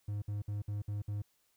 triangle tone bursts, 103.1 Hz, G#2, 12 cents flat, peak -32 dBFS, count 6, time 0.08-1.22 s, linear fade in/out 5 ms, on 140 ms, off 60 ms, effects white hiss -74 dBFS RMS until 1.56 s

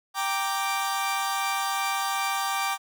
sawtooth chord, G minor, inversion none, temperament equal, 784 / 932.3 / 1174.7 Hz, G5 / Bb5 / D6, 0 / 0 / 0 cents, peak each -25 / -30 / -25 dBFS, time 0.14-2.78 s, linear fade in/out 50 ms, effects none

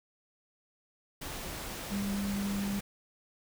sine tone in noise, 200 Hz, G3, 35 cents sharp, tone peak -31 dBFS, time 1.91-2.8 s, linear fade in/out 10 ms, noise pink, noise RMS -40 dBFS, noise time 1.21-2.81 s, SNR +6 dB, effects none

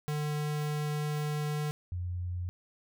square / sine tone pair in turn, 149.7 / 89.01 Hz, D3 / F2, +33 / +33 cents, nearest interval major sixth, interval 900 cents, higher first, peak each -31 / -32 dBFS, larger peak first, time 0.08-1.71 / 1.92-2.49 s, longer first, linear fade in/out 0 ms, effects none

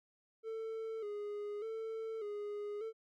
triangle tone with vibrato, 429.5 Hz, A4, 42 cents flat, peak -37 dBFS, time 0.43-2.93 s, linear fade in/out 50 ms, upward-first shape square, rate 0.84 Hz, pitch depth 65 cents each way, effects none

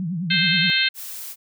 sine tone with vibrato, 173.8 Hz, F3, 8 cents flat, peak -23 dBFS, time 0-0.7 s, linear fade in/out 0 ms, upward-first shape triangle, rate 9.6 Hz, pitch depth 210 cents each way
harmonic tone, 523.3 Hz, C5, in tune, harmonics 3 / 4 / 5 / 6 / 7 / 8, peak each -24 / -24 / -24 / -24 / -24 / -24 dBFS, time 0.3-0.89 s, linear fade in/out 10 ms
blue noise, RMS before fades -34 dBFS, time 0.94-1.36 s, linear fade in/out 50 ms
effects none

